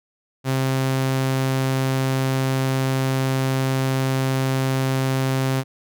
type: tone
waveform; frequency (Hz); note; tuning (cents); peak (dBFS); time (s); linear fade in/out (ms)
sawtooth; 132.6; C3; +23; -15; 0.44-5.64; 50
effects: none